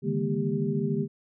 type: tone cluster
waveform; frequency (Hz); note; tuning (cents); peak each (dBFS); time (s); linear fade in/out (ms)
sine; 143.6 / 156.9 / 203.4 / 234.8 / 396.5; D3 / D#3 / G#3 / A#3 / G4; -39 / +15 / -36 / +13 / +20; -31; 0.02-1.08; 50
effects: none